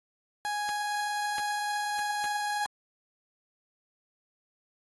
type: tone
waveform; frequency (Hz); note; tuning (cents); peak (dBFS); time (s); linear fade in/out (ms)
30% pulse; 830; G#5; -1; -27; 0.45-2.66; 0
type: clicks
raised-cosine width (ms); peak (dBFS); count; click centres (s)
0.3; -24 / -22 / -28 / -24; 4; 0.691 / 1.383 / 1.992 / 2.242
effects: AAC 32 kbps